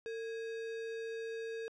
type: tone with sample-and-hold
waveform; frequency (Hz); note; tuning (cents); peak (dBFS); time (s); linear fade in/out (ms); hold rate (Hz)
sine; 452.4; A4; +48; -38; 0.06-1.68; 0; 2100
effects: low-pass 4000 Hz 12 dB/octave